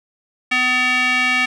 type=tone with band-pass filter; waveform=square; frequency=252.3 Hz; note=B3; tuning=37 cents sharp; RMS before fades=-17 dBFS; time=0.51-1.46 s; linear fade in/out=10 ms; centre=2300 Hz; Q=3.5; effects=resampled to 24000 Hz + 7-bit